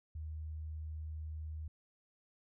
sine tone, 77.9 Hz, D#2, 3 cents sharp, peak -40 dBFS, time 0.15-1.68 s, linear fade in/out 5 ms, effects none

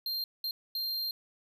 square tone bursts at uneven times, 4186 Hz, C8, in tune, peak -32 dBFS, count 3, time 0.06-0.24 / 0.44-0.51 / 0.75-1.11 s, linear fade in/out 2 ms, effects none

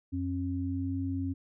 sine tone pair together, 90 / 270.4 Hz, F#2 / C#4, -47 / -43 cents, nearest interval octave + perfect fifth, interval 1904 cents, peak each -33 / -32 dBFS, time 0.12-1.34 s, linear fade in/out 20 ms, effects none

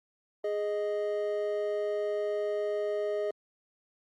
triangle tone pair together, 415.1 / 622 Hz, G#4 / D#5, -1 / -1 cents, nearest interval perfect fifth, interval 700 cents, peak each -29 / -30 dBFS, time 0.44-3.31 s, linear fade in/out 5 ms, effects Opus 32 kbps

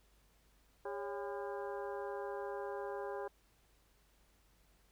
harmonic tone with a mistuned harmonic, 201.4 Hz, G3, 47 cents sharp, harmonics 2 / 3 / 4 / 5 / 6 / 7 / 8, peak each -42 / -45 / -47 / -49 / -57 / -57 / -54 dBFS, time 0.85-3.28 s, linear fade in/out 5 ms, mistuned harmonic 3, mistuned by -140 cents, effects added 50 Hz sine -70 dBFS peak until 4.91 s + pink hiss -72 dBFS RMS until 4.91 s

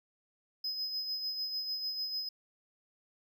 triangle tone with tremolo, 5060 Hz, D#8, 28 cents sharp, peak -31 dBFS, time 0.64-2.29 s, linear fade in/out 5 ms, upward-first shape sine, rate 6.7 Hz, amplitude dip 45%, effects none

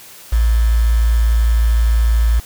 sine tone with quantisation, 56.6 Hz, A1, 50 cents sharp, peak -10 dBFS, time 0.32-2.4 s, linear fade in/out 10 ms, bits 5, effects white hiss -39 dBFS RMS until 2.45 s

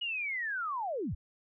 sine linear sweep, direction down, 2919 to 45.2 Hz, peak -32 dBFS, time 0.01-1.15 s, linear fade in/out 10 ms, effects none

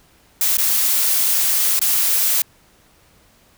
blue noise with dropouts, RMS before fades -17 dBFS, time 0.41-2.42 s, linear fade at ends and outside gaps 2 ms, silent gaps 0.571-0.583 / 1.793-1.814 s, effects pink hiss -54 dBFS RMS until 3.57 s

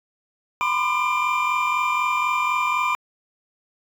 triangle tone cluster, 992 / 1036 / 1203 / 2379 Hz, B5 / C6 / D6 / D7, +7 / -17 / +41 / +22 cents, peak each -23 dBFS, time 0.61-2.95 s, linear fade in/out 0 ms, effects tanh soft clip ceiling -8 dBFS

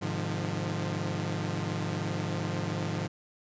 sawtooth chord, F minor seventh, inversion first, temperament equal with one note detuned, 103.83 / 130.81 / 151.75 / 174.61 Hz, Ab2 / C3 / Eb3 / F3, 0 / 0 / -43 / 0 cents, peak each -31 / -36 / -31 / -31 dBFS, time 0.01-3.08 s, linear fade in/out 20 ms, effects resampled to 16000 Hz

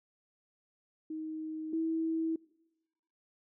sine tone pair in turn, 314.3 / 324.1 Hz, D#4 / E4, +18 / -29 cents, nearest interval minor second, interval 53 cents, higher second, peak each -36 / -29 dBFS, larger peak second, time 1.1-1.73 / 1.73-2.36 s, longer neither, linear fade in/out 5 ms, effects noise-tail reverb RT60 1.0 s tail -24 dB re dry

